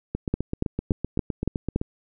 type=two click trains; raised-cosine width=3 ms; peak=-13 / -9 dBFS; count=14 / 6; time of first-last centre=0.15-1.815 / 0.34-1.76 s; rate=7.81 / 3.52 Hz; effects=none